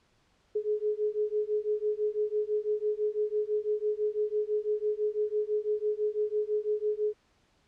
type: beating tone pair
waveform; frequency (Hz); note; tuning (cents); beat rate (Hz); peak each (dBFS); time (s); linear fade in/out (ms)
sine; 420 / 426; G#4 / G#4; +19 / +44; 6; -30; 0.55-7.14; 10
effects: pink hiss -68 dBFS RMS until 7.67 s + low-pass 6000 Hz 12 dB/octave